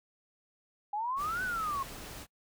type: exponential two-way sweep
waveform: sine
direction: up then down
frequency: 806 to 1535 to 1066 Hz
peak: -31 dBFS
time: 0.93-1.83 s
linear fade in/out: 5 ms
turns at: 1.43 s
type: noise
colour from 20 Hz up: pink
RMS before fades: -45 dBFS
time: 1.16-2.27 s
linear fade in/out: 50 ms
effects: noise-tail reverb RT60 0.1 s tail -23 dB re dry